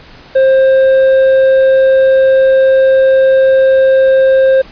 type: tone with hard clipping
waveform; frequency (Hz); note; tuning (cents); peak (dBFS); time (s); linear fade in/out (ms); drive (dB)
triangle; 530; C5; +22; -6; 0.35-4.62; 10; 7
effects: pink hiss -37 dBFS RMS until 4.71 s + resampled to 11025 Hz